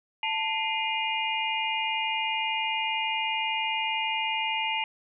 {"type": "tone cluster", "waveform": "sine", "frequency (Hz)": [885, 2084, 2429, 2840], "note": ["A5", "C7", "D#7", "F7"], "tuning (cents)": [10, -7, -42, 28], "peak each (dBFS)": [-30, -34, -32, -31], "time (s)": [0.23, 4.84], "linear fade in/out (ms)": 2, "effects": []}